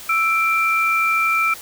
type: tone pair together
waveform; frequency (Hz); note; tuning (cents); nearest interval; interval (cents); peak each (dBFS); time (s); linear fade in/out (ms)
sine; 1321.7 / 2355; E6 / D7; +4 / +4; minor seventh; 1000; -18; 0.09-1.54; 5
effects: white hiss -37 dBFS RMS until 1.61 s